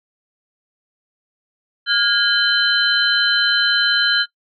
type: tone cluster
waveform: sine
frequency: 1419 / 1638 / 3072 / 4069 Hz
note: F6 / G#6 / G7 / C8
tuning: +27 / -24 / -36 / -49 cents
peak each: -19 dBFS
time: 1.86-4.26 s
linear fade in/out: 50 ms
effects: noise-tail reverb RT60 0.1 s tail -18 dB re dry + MP3 96 kbps